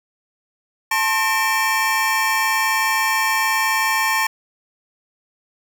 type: tone cluster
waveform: square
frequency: 880 / 1071 / 1818 / 2329 Hz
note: A5 / C6 / A#6 / D7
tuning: 0 / +40 / -44 / -15 cents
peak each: -23 / -24 / -22 / -24 dBFS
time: 0.91-4.27 s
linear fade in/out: 5 ms
effects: none